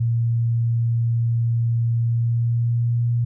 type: tone with pitch glide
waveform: sine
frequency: 116.54 to 118.78 Hz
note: A#2 to A#2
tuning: 0 to +33 cents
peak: -17 dBFS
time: 0-3.25 s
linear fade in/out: 10 ms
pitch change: +33 cents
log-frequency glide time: 2.01-3.08 s
effects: none